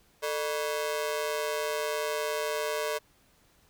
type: ring-modulated tone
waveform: sawtooth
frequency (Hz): 523.3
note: C5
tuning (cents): 0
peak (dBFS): -22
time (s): 0.22-2.99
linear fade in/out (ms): 20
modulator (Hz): 78.7
effects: pink hiss -64 dBFS RMS until 3.69 s

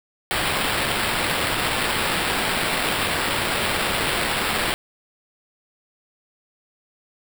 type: noise with sample-and-hold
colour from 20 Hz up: blue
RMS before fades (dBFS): -23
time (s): 0.31-4.74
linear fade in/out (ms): 0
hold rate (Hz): 6300
effects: none

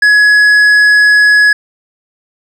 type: tone with tanh clipping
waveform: sine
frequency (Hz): 1684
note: G#6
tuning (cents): +24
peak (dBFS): -5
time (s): 0.02-1.53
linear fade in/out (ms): 5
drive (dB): 7
effects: none

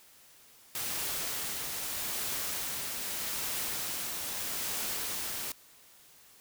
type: noise with tremolo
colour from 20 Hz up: white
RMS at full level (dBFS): -34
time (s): 0.75-5.52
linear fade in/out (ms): 2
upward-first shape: triangle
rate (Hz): 0.8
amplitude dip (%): 30
effects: white hiss -58 dBFS RMS until 6.4 s

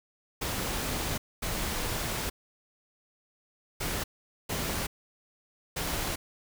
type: noise bursts at uneven times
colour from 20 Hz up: pink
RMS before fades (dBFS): -32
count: 5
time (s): 0.41-1.18 / 1.42-2.3 / 3.8-4.04 / 4.49-4.87 / 5.76-6.16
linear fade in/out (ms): 10
effects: none

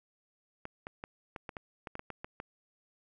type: clicks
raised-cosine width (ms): 0.5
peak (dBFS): -25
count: 12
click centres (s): 0.654 / 0.869 / 1.039 / 1.362 / 1.492 / 1.568 / 1.872 / 1.954 / 1.994 / 2.103 / 2.245 / 2.401
effects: none

